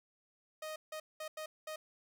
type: tone bursts at uneven times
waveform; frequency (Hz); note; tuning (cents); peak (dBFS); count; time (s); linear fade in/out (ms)
sawtooth; 622.3; D#5; 0; -37; 5; 0.62-0.76 / 0.92-1 / 1.2-1.28 / 1.37-1.46 / 1.67-1.76; 5
effects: none